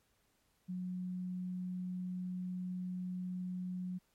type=tone; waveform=sine; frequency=182 Hz; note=F#3; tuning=28 cents flat; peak=-37 dBFS; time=0.68-3.99 s; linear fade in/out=20 ms; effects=pink hiss -75 dBFS RMS until 4.14 s + MP3 64 kbps